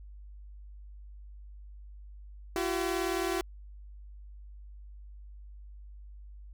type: tone pair together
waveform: sawtooth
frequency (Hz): 340 / 379.3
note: F4 / F#4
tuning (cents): -46 / +43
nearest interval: major second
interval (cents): 189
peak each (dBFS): -28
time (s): 2.56-3.41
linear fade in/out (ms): 0
effects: added 50 Hz sine -45 dBFS peak until 6.53 s